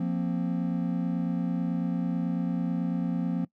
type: chord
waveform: triangle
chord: F suspended fourth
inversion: none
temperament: just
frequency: 174.61 / 232.8 / 261.9 Hz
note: F3 / Bb3 / C4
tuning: 0 / -2 / +2 cents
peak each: -26 / -30 / -30 dBFS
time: 0-3.45 s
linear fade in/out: 5 ms
effects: noise-tail reverb RT60 0.1 s tail -21 dB re dry